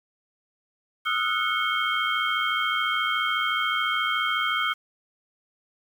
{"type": "tone cluster", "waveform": "sine", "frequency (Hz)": [1245, 1339, 1464, 2192, 3170], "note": ["D#6", "E6", "F#6", "C#7", "G7"], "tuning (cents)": [1, 27, -19, -20, 19], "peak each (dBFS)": -29, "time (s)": [1.05, 4.74], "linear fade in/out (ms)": 20, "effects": ["8-bit"]}